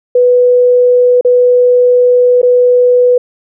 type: tone with dropouts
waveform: sine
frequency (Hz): 493.9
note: B4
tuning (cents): 0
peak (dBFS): -4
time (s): 0.15-3.18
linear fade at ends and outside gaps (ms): 5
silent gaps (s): 1.211-1.248 / 2.417-2.429
effects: none

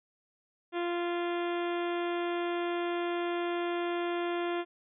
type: harmonic tone with a mistuned harmonic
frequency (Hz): 347.1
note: F4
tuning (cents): -11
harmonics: 1 / 2 / 3 / 4 / 5 / 6 / 7 / 8 / 9 / 10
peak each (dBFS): -31 / -37 / -41 / -43 / -45 / -47 / -48 / -49 / -50 / -51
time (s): 0.72-4.65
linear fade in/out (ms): 50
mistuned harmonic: 9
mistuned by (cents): +41
effects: none

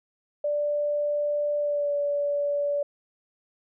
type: tone with pitch glide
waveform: sine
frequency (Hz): 587.3 to 576.2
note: D5 to D5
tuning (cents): 0 to -33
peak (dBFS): -23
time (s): 0.44-2.83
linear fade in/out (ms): 5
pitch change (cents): -33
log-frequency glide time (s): 1.59-1.93
effects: none

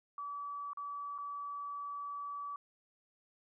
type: tone with dropouts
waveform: sine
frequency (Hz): 1148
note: D6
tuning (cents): -40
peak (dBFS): -39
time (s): 0.18-2.56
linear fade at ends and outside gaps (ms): 2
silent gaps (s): 0.733-0.772 / 1.18-1.185
effects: none

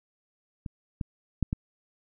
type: clicks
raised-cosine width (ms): 5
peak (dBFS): -23 / -18 / -12 / -15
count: 4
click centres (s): 0.662 / 1.012 / 1.427 / 1.529
effects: none

